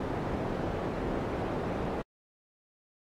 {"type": "low-pass noise", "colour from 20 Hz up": "white", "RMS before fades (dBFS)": -33, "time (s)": [0, 2.02], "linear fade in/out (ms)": 5, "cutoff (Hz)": 570, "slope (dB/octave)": 12, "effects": ["AAC 48 kbps"]}